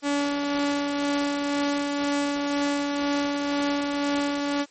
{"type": "tone with tremolo", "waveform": "sawtooth", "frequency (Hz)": 286, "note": "D4", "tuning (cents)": -46, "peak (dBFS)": -18, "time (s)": [0.02, 4.66], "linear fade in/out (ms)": 50, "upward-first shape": "sine", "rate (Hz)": 2, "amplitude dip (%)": 30, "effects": ["white hiss -57 dBFS RMS until 4.7 s", "MP3 32 kbps"]}